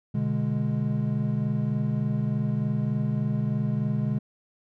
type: chord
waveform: triangle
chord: G# diminished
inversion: first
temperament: equal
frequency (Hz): 123.47 / 146.83 / 207.7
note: B2 / D3 / G#3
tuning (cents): 0 / 0 / 0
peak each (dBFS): -26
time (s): 0.14-4.19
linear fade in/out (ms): 10
effects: none